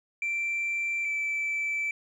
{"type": "tone pair in turn", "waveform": "sine", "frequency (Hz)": [2349, 2321], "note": ["D7", "D7"], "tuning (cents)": [0, -21], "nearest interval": "unison", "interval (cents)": 21, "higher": "first", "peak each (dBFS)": -25, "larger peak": "neither", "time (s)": [[0.22, 1.05], [1.05, 1.91]], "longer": "second", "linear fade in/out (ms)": 2, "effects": ["tanh soft clip ceiling -25 dBFS", "11-bit"]}